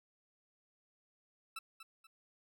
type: tone with echo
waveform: 20% pulse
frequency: 1318.5 Hz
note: E6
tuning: in tune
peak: -36 dBFS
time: 1.56-1.59 s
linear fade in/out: 5 ms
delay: 240 ms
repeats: 2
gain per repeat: -9 dB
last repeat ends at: 2.07 s
effects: none